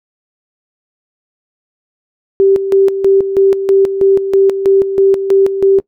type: tone with tremolo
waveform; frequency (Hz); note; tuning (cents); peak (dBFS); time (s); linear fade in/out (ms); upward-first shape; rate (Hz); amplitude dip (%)
sine; 390; G4; -9; -5; 2.4-5.8; 0; square; 3.1; 65
effects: noise-tail reverb RT60 0.1 s tail -22 dB re dry